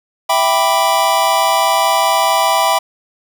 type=chord; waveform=square; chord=E minor seventh; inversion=none; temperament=equal; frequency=659.3 / 784 / 987.8 / 1174.7 Hz; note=E5 / G5 / B5 / D6; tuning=0 / 0 / 0 / 0 cents; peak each=-18 / -17 / -16 / -21 dBFS; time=0.29-2.79 s; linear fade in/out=10 ms; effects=none